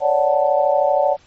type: chord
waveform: sine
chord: D major seventh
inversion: third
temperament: equal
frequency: 554.4 / 587.3 / 740 / 880 Hz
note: C#5 / D5 / F#5 / A5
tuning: 0 / 0 / 0 / 0 cents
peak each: -19 / -17 / -19 / -22 dBFS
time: 0-1.17 s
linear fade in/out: 50 ms
effects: pink hiss -52 dBFS RMS until 1.26 s + MP3 32 kbps